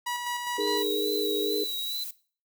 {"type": "tone with tremolo", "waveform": "sawtooth", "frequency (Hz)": 969, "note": "B5", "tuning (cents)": -33, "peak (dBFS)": -25, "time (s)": [0.06, 0.83], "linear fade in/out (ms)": 10, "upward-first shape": "square", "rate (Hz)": 4.9, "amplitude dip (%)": 35}
{"type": "chord", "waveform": "sine", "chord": "D# suspended fourth", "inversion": "none", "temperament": "just", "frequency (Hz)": [311.1, 414.8, 466.7], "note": ["D#4", "G#4", "A#4"], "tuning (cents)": [0, -2, 2], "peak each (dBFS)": [-34, -28, -32], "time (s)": [0.58, 1.64], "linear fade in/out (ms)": 5}
{"type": "tone with vibrato", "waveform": "triangle", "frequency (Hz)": 3922, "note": "B7", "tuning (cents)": -13, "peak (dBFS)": -30, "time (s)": [0.6, 2.04], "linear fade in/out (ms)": 5, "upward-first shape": "sine", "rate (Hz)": 2.3, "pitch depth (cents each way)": 43}
{"type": "noise", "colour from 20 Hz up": "violet", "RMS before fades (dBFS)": -37, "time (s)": [0.77, 2.11], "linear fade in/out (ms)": 5}
{"effects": ["noise-tail reverb RT60 0.4 s tail -18 dB re dry"]}